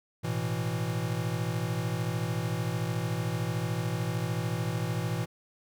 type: chord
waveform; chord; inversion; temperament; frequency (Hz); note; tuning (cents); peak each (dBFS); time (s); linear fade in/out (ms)
square; A suspended second; none; equal; 110 / 123.47 / 164.81; A2 / B2 / E3; 0 / 0 / 0; -34; 0.23-5.26; 20
effects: none